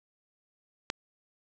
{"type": "click", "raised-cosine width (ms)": 0.2, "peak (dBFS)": -12, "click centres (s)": 0.901, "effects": ["resampled to 22050 Hz", "9-bit"]}